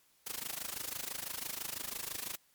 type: noise with amplitude modulation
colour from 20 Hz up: white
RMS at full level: -37 dBFS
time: 0.26-2.36 s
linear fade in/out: 10 ms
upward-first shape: sine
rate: 26 Hz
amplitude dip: 90%
effects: white hiss -69 dBFS RMS until 2.54 s + MP3 96 kbps